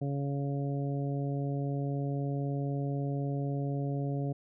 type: harmonic tone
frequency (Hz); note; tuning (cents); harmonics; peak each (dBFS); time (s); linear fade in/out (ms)
140.3; C#3; +21; 1 / 2 / 3 / 4 / 5; -31 / -37 / -41 / -43 / -45; 0.01-4.33; 10
effects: none